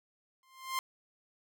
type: tone with exponential growth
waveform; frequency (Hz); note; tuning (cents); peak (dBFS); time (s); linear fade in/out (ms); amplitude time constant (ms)
sawtooth; 1051; C6; +7; -25; 0.43-0.79; 1; 78
effects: none